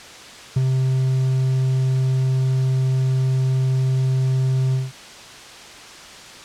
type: tone with ADSR envelope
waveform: triangle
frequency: 130.81 Hz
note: C3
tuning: in tune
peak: -11 dBFS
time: 0.56-4.92 s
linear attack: 7 ms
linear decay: 24 ms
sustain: -3 dB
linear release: 180 ms
effects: white hiss -39 dBFS RMS until 6.44 s + low-pass 6000 Hz 12 dB/octave